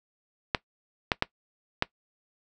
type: clicks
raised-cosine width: 0.3 ms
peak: -6 dBFS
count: 4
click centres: 0.548 / 1.118 / 1.224 / 1.824 s
effects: noise-tail reverb RT60 0.1 s tail -20 dB re dry